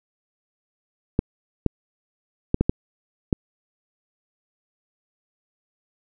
clicks, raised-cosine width 3 ms, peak -5 dBFS, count 6, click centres 1.191 / 1.663 / 2.544 / 2.61 / 2.695 / 3.328 s, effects none

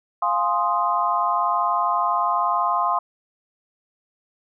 sine chord, F minor seventh, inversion none, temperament equal, 698.5 / 830.6 / 1046.5 / 1244.5 Hz, F5 / Ab5 / C6 / Eb6, 0 / 0 / 0 / 0 cents, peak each -25 / -27 / -21 / -25 dBFS, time 0.22-2.99 s, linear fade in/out 5 ms, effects none

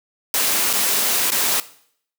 white noise with dropouts, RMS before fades -19 dBFS, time 0.34-1.6 s, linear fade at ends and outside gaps 1 ms, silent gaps 0.73-0.735 / 1.305-1.319 s, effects noise-tail reverb RT60 0.6 s tail -17 dB re dry + high-pass 200 Hz 12 dB/octave

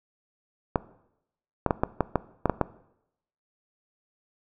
clicks, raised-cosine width 1 ms, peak -7 dBFS, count 9, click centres 0.758 / 1.663 / 1.708 / 1.835 / 2.007 / 2.157 / 2.457 / 2.497 / 2.613 s, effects noise-tail reverb RT60 0.8 s tail -18 dB re dry

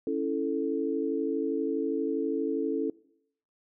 sine chord, A major, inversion first, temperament equal, 277.2 / 329.6 / 440 Hz, C#4 / E4 / A4, 0 / 0 / 0 cents, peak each -31 / -32 / -30 dBFS, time 0.07-2.9 s, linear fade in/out 2 ms, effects noise-tail reverb RT60 0.7 s tail -22 dB re dry

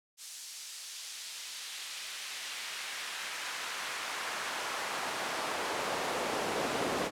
brown noise with high-pass filter sweep, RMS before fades -37 dBFS, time 0.17-7.11 s, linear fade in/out 50 ms, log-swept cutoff 6100 to 400 Hz, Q 0.86, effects low-pass 11000 Hz 12 dB/octave

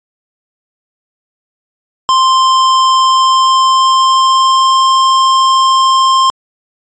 square tone with pitch glide, 1046.5 to 1055.6 Hz, C6 to C6, 0 to +15 cents, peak -7 dBFS, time 2.09-6.3 s, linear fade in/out 0 ms, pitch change +15 cents, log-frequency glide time 2.95-4.86 s, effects resampled to 16000 Hz

